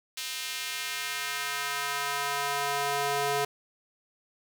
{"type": "tone with high-pass filter sweep", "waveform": "square", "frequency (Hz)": 141.8, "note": "C#3", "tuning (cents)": 40, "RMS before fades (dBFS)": -31, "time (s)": [0.17, 3.45], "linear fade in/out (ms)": 5, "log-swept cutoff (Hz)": [3200, 510], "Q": 1.1, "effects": []}